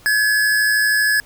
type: tone pair together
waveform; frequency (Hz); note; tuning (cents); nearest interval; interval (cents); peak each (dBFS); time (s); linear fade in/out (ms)
square; 1587.3 / 1700; G6 / G#6; +21 / +40; minor second; 119; -25 / -15; 0.06-1.2; 0
effects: pink hiss -48 dBFS RMS until 1.25 s